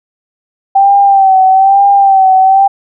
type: tone with vibrato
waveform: sine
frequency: 778 Hz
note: G5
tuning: 13 cents flat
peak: -3 dBFS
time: 0.75-2.68 s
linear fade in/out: 10 ms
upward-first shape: sine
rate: 1.1 Hz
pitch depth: 50 cents each way
effects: none